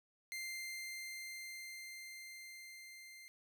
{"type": "tone with level ramp", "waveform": "sawtooth", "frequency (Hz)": 2093, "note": "C7", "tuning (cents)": 0, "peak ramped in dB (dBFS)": [-38, -50], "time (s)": [0.32, 3.28], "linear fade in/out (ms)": 0, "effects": []}